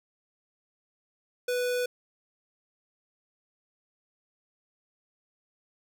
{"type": "tone", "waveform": "square", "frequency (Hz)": 493.9, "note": "B4", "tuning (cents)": 0, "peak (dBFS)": -27, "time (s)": [1.48, 1.86], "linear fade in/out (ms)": 5, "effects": []}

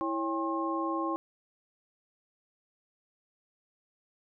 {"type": "tone cluster", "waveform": "sine", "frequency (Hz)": [328.7, 553, 804, 1071], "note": ["E4", "C#5", "G5", "C6"], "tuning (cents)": [-5, -4, 44, 40], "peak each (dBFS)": [-32, -38, -38, -33], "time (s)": [0.01, 1.16], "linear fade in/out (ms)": 0, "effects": []}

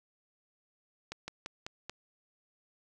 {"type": "slowing click train", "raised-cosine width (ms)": 0.2, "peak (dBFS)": -22, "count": 5, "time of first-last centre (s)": [1.12, 1.896], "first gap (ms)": 160, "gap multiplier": 1.13, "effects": []}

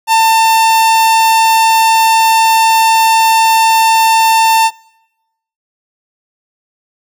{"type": "tone", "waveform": "45% pulse", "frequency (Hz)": 896, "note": "A5", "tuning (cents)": 31, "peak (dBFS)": -6, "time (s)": [0.07, 4.71], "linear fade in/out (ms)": 50, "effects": ["noise-tail reverb RT60 0.9 s tail -25 dB re dry"]}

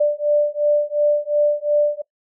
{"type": "beating tone pair", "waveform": "sine", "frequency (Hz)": [589, 591.8], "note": ["D5", "D5"], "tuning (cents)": [5, 13], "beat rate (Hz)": 2.8, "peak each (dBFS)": -18, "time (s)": [0, 2.02], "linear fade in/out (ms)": 10, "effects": ["noise-tail reverb RT60 0.1 s tail -21 dB re dry"]}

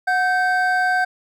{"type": "tone pair together", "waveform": "triangle", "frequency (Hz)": [733.9, 1555], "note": ["F#5", "G6"], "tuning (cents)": [-14, -14], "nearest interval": "octave + minor second", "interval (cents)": 1300, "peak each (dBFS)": -17, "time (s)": [0.07, 1.05], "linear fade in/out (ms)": 10, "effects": []}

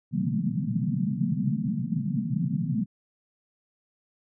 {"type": "band-pass noise", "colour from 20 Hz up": "white", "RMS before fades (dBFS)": -27, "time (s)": [0.11, 2.86], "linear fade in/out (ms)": 50, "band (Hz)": [120, 240], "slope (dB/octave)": 96, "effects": []}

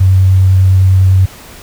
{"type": "tone with vibrato", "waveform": "sine", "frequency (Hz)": 94.2, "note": "F#2", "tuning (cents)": 32, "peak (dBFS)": -4, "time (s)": [0, 1.26], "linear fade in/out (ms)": 10, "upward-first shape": "sine", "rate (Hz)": 10, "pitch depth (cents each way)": 9, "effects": ["pink hiss -34 dBFS RMS until 1.62 s"]}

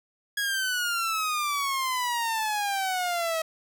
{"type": "exponential sweep", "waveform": "sawtooth", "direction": "down", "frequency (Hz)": [1666, 638], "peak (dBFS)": -22, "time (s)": [0.37, 3.42], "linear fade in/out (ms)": 5, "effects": []}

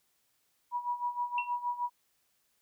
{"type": "tone with tremolo", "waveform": "sine", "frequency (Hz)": 970, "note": "B5", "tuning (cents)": -31, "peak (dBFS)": -28, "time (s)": [0.71, 1.9], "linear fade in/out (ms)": 50, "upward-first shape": "sine", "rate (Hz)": 6.4, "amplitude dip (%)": 80}
{"type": "tone with exponential decay", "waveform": "sine", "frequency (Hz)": 2723, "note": "F7", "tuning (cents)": -44, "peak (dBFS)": -29, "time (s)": [1.38, 1.56], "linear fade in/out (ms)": 2, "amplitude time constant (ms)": 37}
{"effects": ["white hiss -74 dBFS RMS until 2.61 s"]}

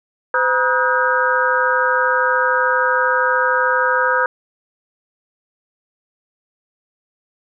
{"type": "tone cluster", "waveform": "sine", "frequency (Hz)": [511, 958, 1261, 1471, 1604], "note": ["C5", "A#5", "D#6", "F#6", "G6"], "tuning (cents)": [-41, 47, 23, -11, 39], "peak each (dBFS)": -20, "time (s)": [0.34, 4.26], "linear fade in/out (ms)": 2, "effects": []}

